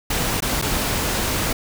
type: noise with dropouts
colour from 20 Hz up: pink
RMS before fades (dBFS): -22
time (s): 0.1-1.53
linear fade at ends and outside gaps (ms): 5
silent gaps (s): 0.405-0.422 / 0.616-0.622
effects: none